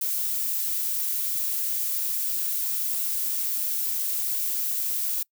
violet noise, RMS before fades -27 dBFS, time 0.01-5.23 s, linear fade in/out 5 ms, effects noise-tail reverb RT60 0.1 s tail -25 dB re dry

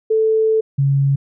sine tone pair in turn, 440 / 138.59 Hz, A4 / C#3, 0 / 0 cents, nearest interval octave + minor sixth, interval 2000 cents, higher first, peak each -12 dBFS, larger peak neither, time 0.1-0.61 / 0.78-1.16 s, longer first, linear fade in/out 10 ms, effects none

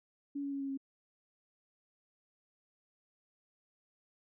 sine tone with pitch steps, 283.1 / 280.2 / 277.3 / 274.4 / 271.6 Hz, C#4 / C#4 / C#4 / C#4 / C#4, +37 / +19 / +1 / -17 / -35 cents, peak -35 dBFS, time 0.35-0.775 s, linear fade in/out 10 ms, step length 85 ms, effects none

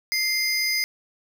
square tone pair together, 2093 / 4978 Hz, C7 / D#8, 0 / 0 cents, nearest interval octave + minor third, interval 1500 cents, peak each -25 dBFS, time 0.12-0.84 s, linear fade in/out 0 ms, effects none

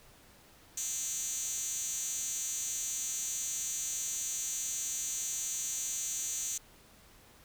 5% pulse tone with high-pass filter, 261.6 Hz, C4, in tune, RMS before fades -36 dBFS, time 0.77-6.58 s, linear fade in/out 5 ms, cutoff 6100 Hz, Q 6.5, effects pink hiss -59 dBFS RMS until 7.44 s

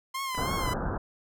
sawtooth tone with vibrato, 1046.5 Hz, C6, in tune, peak -27 dBFS, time 0.14-0.74 s, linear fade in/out 10 ms, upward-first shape triangle, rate 3.1 Hz, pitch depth 88 cents each way
clicks, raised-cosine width 0.5 ms, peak -27 dBFS, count 2, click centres 0.347 / 0.352 s
pink low-pass noise, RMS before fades -31 dBFS, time 0.37-0.98 s, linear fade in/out 10 ms, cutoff 1600 Hz, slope 96 dB/octave
effects none

